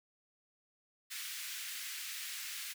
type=high-pass noise; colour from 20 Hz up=pink; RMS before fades=-43 dBFS; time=1.1-2.74 s; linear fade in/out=20 ms; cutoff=1800 Hz; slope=24 dB/octave; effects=none